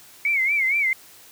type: tone with vibrato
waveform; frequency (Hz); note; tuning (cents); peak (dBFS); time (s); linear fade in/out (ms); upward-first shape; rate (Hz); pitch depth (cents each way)
sine; 2200; C#7; -14; -18; 0.25-0.93; 2; sine; 4.3; 120
effects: white hiss -48 dBFS RMS until 1.31 s + high-pass 60 Hz 12 dB/octave